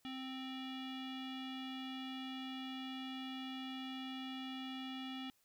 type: tone with low-pass filter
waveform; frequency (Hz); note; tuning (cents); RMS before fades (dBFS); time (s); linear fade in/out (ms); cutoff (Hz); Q
square; 261.9; C4; +2; -45; 0.05-5.3; 0; 3200; 6.8
effects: white hiss -75 dBFS RMS until 5.44 s